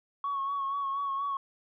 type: tone with vibrato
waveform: sine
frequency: 1108.7 Hz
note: C#6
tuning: in tune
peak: -28 dBFS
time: 0.24-1.37 s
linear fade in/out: 2 ms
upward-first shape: sine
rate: 4.2 Hz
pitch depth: 35 cents each way
effects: tanh soft clip ceiling -25 dBFS